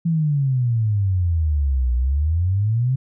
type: exponential two-way sweep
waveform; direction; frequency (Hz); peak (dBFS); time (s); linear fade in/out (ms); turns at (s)
sine; down then up; 170 to 59.8 to 134.3; -16; 0.05-2.96; 10; 1.94
effects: none